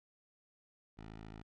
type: tone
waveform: 10% pulse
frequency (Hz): 54.1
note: A1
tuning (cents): -29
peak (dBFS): -40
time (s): 0.97-1.43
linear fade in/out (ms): 20
effects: low-pass 4000 Hz 12 dB/octave